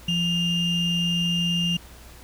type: ring-modulated tone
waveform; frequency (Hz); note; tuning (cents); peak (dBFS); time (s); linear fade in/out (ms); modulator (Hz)
triangle; 1492; F#6; +14; -16; 0.08-1.77; 5; 1320
effects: added 60 Hz sine -46 dBFS peak until 2.23 s + pink hiss -48 dBFS RMS until 2.23 s